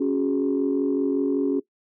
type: chord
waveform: sine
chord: C# suspended fourth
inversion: none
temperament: equal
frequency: 277.2 / 370 / 415.3 Hz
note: C#4 / F#4 / G#4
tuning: 0 / 0 / 0 cents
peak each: -21 / -25 / -26 dBFS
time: 0-1.6 s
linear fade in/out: 10 ms
effects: noise-tail reverb RT60 0.1 s tail -19 dB re dry + tanh soft clip ceiling -13 dBFS